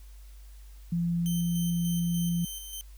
sine tone, 171 Hz, F3, 36 cents flat, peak -25 dBFS, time 0.92-2.45 s, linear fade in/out 5 ms
10% pulse tone with tremolo, 3100 Hz, G7, 20 cents flat, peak -28 dBFS, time 1.26-2.81 s, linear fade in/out 0 ms, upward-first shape square, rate 3.4 Hz, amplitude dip 40%
effects added 50 Hz sine -45 dBFS peak until 2.97 s + white hiss -61 dBFS RMS until 2.97 s

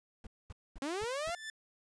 brown noise bursts, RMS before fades -46 dBFS, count 5, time 0.24-1.3 s, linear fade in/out 2 ms, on 28 ms, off 230 ms
sawtooth linear sweep, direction up, 261.6 to 713 Hz, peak -31 dBFS, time 0.82-1.35 s, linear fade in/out 2 ms
sawtooth tone with exponential growth, 1760 Hz, A6, in tune, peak -35 dBFS, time 1.04-1.5 s, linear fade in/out 2 ms, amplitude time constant 100 ms
effects resampled to 22050 Hz

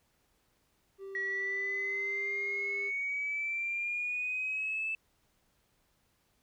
triangle tone with pitch glide, 390 to 399.8 Hz, G4 to G4, -9 to +34 cents, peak -39 dBFS, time 0.98-2.92 s, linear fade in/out 50 ms, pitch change +43 cents, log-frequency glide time 1.41-2.31 s
sine exponential sweep, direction up, 1917 to 2637 Hz, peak -31 dBFS, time 1.15-4.95 s, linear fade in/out 2 ms
effects tanh soft clip ceiling -25 dBFS + pink hiss -73 dBFS RMS until 6.42 s

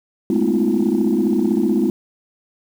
sine tone cluster, 206.5 / 222.1 / 255.9 / 318.9 / 351 Hz, G#3 / A3 / C4 / D#4 / F4, -10 / +16 / -38 / +43 / +9 cents, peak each -20 dBFS, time 0.3-1.9 s, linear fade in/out 2 ms, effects tanh soft clip ceiling -8 dBFS + 7-bit

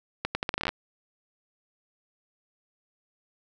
accelerating click train, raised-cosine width 0.3 ms, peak -11 dBFS, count 12, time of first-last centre 0.25-0.691 s, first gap 100 ms, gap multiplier 0.79, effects none

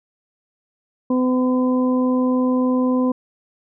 harmonic tone, 253.8 Hz, B3, 47 cents sharp, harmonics 1 / 2 / 3 / 4, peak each -16 / -23 / -38 / -28 dBFS, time 1.1-3.12 s, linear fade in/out 5 ms, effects none

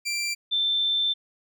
20% pulse / sine tone pair in turn, 2356 / 3552 Hz, D7 / A7, +5 / +16 cents, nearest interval perfect fifth, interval 711 cents, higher second, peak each -21 / -21 dBFS, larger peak neither, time 0.05-0.35 / 0.51-1.14 s, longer second, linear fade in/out 20 ms, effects none

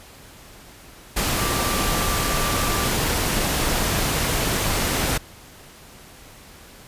sine tone in noise, 1174.7 Hz, D6, in tune, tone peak -29 dBFS, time 1.37-2.88 s, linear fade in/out 10 ms, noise pink, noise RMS -22 dBFS, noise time 1.16-5.18 s, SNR -10 dB, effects pink hiss -45 dBFS RMS until 6.87 s + resampled to 32000 Hz

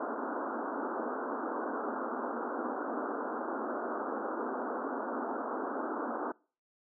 pink band-pass noise, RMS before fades -36 dBFS, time 0-6.32 s, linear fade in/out 5 ms, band 230 to 1500 Hz, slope 96 dB/octave, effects noise-tail reverb RT60 0.4 s tail -25 dB re dry

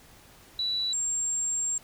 sine tone pair in turn, 3944 / 7445 Hz, B7 / A#8, -3 / -3 cents, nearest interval major seventh, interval 1100 cents, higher second, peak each -26 dBFS, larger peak neither, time 0.59-0.93 / 0.93-1.78 s, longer second, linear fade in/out 2 ms, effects pink hiss -54 dBFS RMS until 1.83 s

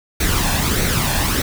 pink noise with flanger, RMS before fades -18 dBFS, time 0.2-1.42 s, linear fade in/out 5 ms, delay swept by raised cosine 0.49 to 1.19 ms, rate 1.6 Hz, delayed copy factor +0.55, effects none

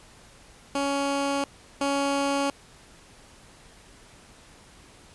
15% pulse tone pair in turn, 279.3 / 279.3 Hz, C#4 / C#4, +13 / +13 cents, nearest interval unison, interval 0 cents, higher neither, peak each -18 / -17 dBFS, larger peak second, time 0.75-1.44 / 1.81-2.5 s, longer neither, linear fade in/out 2 ms, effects pink hiss -52 dBFS RMS until 5.14 s + resampled to 24000 Hz

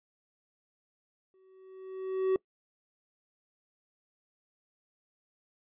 triangle tone with exponential growth, 378.3 Hz, F#4, 38 cents sharp, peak -20 dBFS, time 1.34-2.36 s, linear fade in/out 1 ms, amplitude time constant 220 ms, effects noise-tail reverb RT60 0.1 s tail -23 dB re dry + resampled to 8000 Hz

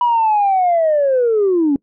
sine linear sweep, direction down, 980 to 270 Hz, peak -10 dBFS, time 0.01-1.76 s, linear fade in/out 2 ms, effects noise-tail reverb RT60 0.1 s tail -24 dB re dry + tanh soft clip ceiling -8 dBFS

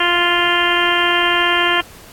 harmonic tone, 349 Hz, F4, 1 cent flat, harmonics 1 / 2 / 3 / 4 / 5 / 6 / 7 / 8 / 9, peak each -22 / -23 / -20 / -22 / -19 / -23 / -26 / -21 / -21 dBFS, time 0-1.81 s, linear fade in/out 5 ms, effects pink hiss -41 dBFS RMS until 2.12 s + AAC 64 kbps

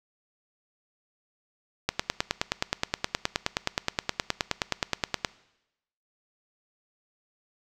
click train, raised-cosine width 0.2 ms, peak -6 dBFS, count 33, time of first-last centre 1.89-5.248 s, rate 9.53 Hz, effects noise-tail reverb RT60 0.9 s tail -20 dB re dry

